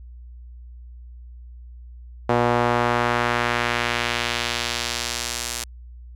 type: tone with band-pass filter sweep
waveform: sawtooth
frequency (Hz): 120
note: B2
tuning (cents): -49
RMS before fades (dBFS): -23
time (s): 2.29-5.64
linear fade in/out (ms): 5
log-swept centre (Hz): 720 to 8000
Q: 0.97
effects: added 60 Hz sine -38 dBFS peak until 6.15 s